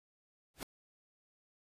pink noise with exponential growth, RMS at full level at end -38 dBFS, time 0.54-0.63 s, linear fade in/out 1 ms, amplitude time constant 18 ms, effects resampled to 32000 Hz

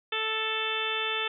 harmonic tone, 440 Hz, A4, in tune, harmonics 1 / 2 / 3 / 4 / 5 / 6 / 7 / 8, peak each -36 / -39 / -35 / -36 / -39 / -33 / -36 / -34 dBFS, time 0.12-1.28 s, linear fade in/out 5 ms, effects none

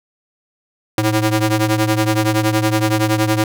sawtooth ring-modulated tone, 216.7 Hz, A3, 26 cents flat, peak -7 dBFS, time 0.98-3.44 s, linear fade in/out 2 ms, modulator 103 Hz, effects none

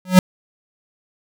square tone with exponential growth, 184.2 Hz, F#3, 7 cents flat, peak -3 dBFS, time 0.05-0.19 s, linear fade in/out 2 ms, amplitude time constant 29 ms, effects none

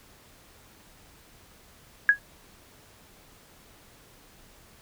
sine tone with exponential decay, 1661.2 Hz, G#6, in tune, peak -10 dBFS, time 2.09-2.19 s, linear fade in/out 1 ms, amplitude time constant 20 ms, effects pink hiss -55 dBFS RMS until 4.81 s

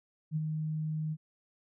sine tone with ADSR envelope, 155.56 Hz, D#3, in tune, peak -27 dBFS, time 0.31-1.17 s, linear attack 51 ms, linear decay 30 ms, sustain -4 dB, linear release 49 ms, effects none

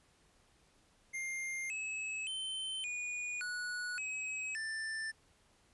square tone with pitch steps, 2112 / 2583 / 3083 / 2453 / 1467 / 2549 / 1773 Hz, C7 / E7 / G7 / D#7 / F#6 / D#7 / A6, +16 / -36 / -29 / -25 / -15 / +41 / +13 cents, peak -38 dBFS, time 1.13-5.12 s, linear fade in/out 20 ms, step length 570 ms, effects pink hiss -69 dBFS RMS until 5.73 s + resampled to 24000 Hz

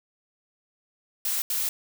blue noise bursts at uneven times, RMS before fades -27 dBFS, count 2, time 1.25-1.42 / 1.5-1.69 s, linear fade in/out 2 ms, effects none

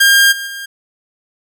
sawtooth tone with level steps, 1608 Hz, G6, 44 cents sharp, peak -3 / -18 / -21 dBFS, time 0-0.66 s, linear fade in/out 10 ms, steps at 0.31 / 0.46 s, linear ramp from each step 20 ms, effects none

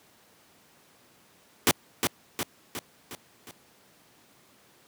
pink noise with echo, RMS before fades -19 dBFS, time 1.67-1.71 s, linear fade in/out 0 ms, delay 360 ms, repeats 5, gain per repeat -5 dB, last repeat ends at 3.51 s, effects pink hiss -59 dBFS RMS until 4.87 s + high-pass 150 Hz 12 dB/octave

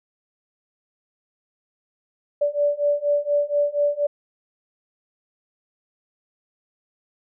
sine beating tone pair, 579 / 583.2 Hz, D5 / D5, -25 / -12 cents, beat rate 4.2 Hz, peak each -22 / -21 dBFS, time 2.41-4.07 s, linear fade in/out 10 ms, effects none

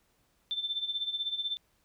sine tone with tremolo, 3549 Hz, A7, 14 cents sharp, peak -28 dBFS, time 0.51-1.57 s, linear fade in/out 0 ms, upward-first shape sine, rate 16 Hz, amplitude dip 75%, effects pink hiss -71 dBFS RMS until 1.84 s

